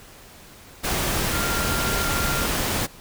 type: tone in noise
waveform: sine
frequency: 1390 Hz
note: F6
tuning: 9 cents flat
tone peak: -28 dBFS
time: 1.32-2.47 s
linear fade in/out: 20 ms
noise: pink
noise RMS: -24 dBFS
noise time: 0.83-2.87 s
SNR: -7 dB
effects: pink hiss -46 dBFS RMS until 3 s